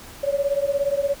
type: beating tone pair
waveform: sine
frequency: 555 / 572 Hz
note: C#5 / D5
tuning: +2 / -46 cents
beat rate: 17 Hz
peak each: -22 / -23 dBFS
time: 0.23-1.15 s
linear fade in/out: 10 ms
effects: pink hiss -42 dBFS RMS until 1.2 s